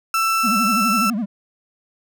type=tone; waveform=35% pulse; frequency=1331 Hz; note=E6; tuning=16 cents sharp; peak=-15 dBFS; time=0.14-1.1 s; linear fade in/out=2 ms
type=tone with vibrato; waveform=triangle; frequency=220 Hz; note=A3; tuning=in tune; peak=-18 dBFS; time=0.43-1.26 s; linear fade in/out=20 ms; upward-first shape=sine; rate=12 Hz; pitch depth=200 cents each way
effects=none